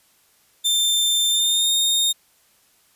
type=tone with pitch glide; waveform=sawtooth; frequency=3578 to 3681 Hz; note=A7 to A#7; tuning=+28 to -23 cents; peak=-14 dBFS; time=0.64-2.13 s; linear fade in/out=20 ms; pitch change=+49 cents; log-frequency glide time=1.28-1.71 s; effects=white hiss -59 dBFS RMS until 2.95 s + resampled to 32000 Hz